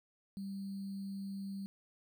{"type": "tone with sample-and-hold", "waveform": "sine", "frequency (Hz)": 196, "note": "G3", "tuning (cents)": 0, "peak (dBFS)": -39, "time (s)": [0.37, 1.66], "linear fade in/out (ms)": 0, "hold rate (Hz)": 4410, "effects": []}